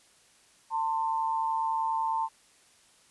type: tone pair together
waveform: sine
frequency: 896.5 / 1046.5 Hz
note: A5 / C6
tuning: +32 / 0 cents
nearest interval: minor third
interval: 268 cents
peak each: -27 / -33 dBFS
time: 0.7-2.29 s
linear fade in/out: 50 ms
effects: white hiss -61 dBFS RMS until 3.1 s + resampled to 24000 Hz